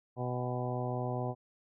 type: harmonic tone with a mistuned harmonic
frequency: 124.6 Hz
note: B2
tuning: 16 cents sharp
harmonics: 1 / 2 / 3 / 4 / 5 / 6 / 7 / 8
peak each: -35 / -41 / -41 / -42 / -41 / -41 / -46 / -46 dBFS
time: 0.16-1.35 s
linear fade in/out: 50 ms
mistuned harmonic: 7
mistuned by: -76 cents
effects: none